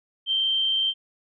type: tone with amplitude modulation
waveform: sine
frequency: 3136 Hz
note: G7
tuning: in tune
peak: -19 dBFS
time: 0.26-0.94 s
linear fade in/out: 50 ms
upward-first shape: sine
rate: 102 Hz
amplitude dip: 30%
effects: none